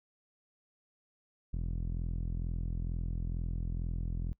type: tone with low-pass filter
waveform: sawtooth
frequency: 42.19 Hz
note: E1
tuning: 41 cents sharp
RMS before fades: -35 dBFS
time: 1.53-4.33 s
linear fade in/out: 0 ms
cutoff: 180 Hz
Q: 0.97
effects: noise-tail reverb RT60 0.1 s tail -25 dB re dry